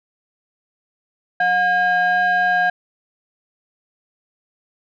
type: tone pair together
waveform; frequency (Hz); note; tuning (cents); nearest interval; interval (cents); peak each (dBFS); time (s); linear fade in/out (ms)
sine; 721.6 / 1620; F#5 / G#6; -44 / -43; octave + major second; 1401; -15; 1.4-2.7; 5
effects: tanh soft clip ceiling -11 dBFS